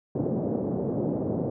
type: band-pass noise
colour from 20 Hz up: pink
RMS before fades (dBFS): -28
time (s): 0.15-1.5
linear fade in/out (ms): 5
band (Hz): 130 to 560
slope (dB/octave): 24
effects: none